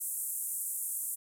pink band-pass noise, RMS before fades -36 dBFS, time 0-1.16 s, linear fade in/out 20 ms, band 8100 to 14000 Hz, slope 48 dB/octave, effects none

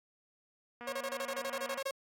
click train, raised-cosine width 0.5 ms, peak -32 dBFS, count 233, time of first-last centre 0.81-1.777 s, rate 240 Hz
sawtooth tone bursts, 544 Hz, C#5, 33 cents flat, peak -31 dBFS, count 13, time 0.87-1.91 s, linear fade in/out 5 ms, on 56 ms, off 26 ms
effects high-pass 80 Hz 12 dB/octave + AAC 48 kbps

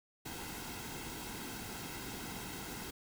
pink noise with comb filter, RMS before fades -44 dBFS, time 0.25-2.91 s, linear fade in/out 10 ms, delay 1.7 ms, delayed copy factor -0.6, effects none

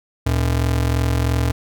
square ring-modulated tone, 92.5 Hz, F#2, in tune, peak -14 dBFS, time 0.26-1.52 s, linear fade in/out 5 ms, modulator 21.5 Hz, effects none

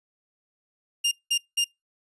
sawtooth tone bursts, 2810 Hz, F7, 10 cents sharp, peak -17 dBFS, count 3, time 1.04-1.645 s, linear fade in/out 10 ms, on 75 ms, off 190 ms, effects noise-tail reverb RT60 0.2 s tail -26 dB re dry + resampled to 24000 Hz

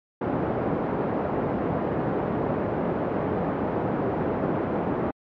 white band-pass noise, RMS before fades -26 dBFS, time 0.21-5.11 s, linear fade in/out 5 ms, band 110 to 540 Hz, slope 12 dB/octave, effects low-pass 2000 Hz 12 dB/octave + MP3 48 kbps

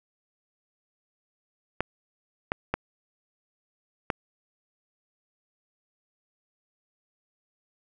clicks, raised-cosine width 0.5 ms, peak -10 dBFS, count 4, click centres 1.806 / 2.519 / 2.74 / 4.102 s, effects none

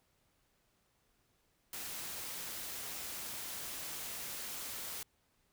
white noise, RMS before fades -43 dBFS, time 1.73-5.03 s, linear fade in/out 2 ms, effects pink hiss -75 dBFS RMS until 5.52 s

